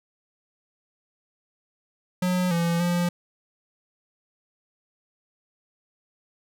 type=tone with pitch steps; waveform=square; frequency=181.5 / 169.6 / 174.8 Hz; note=F#3 / E3 / F3; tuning=-33 / +50 / +2 cents; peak=-22 dBFS; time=2.22-3.09 s; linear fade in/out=5 ms; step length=290 ms; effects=none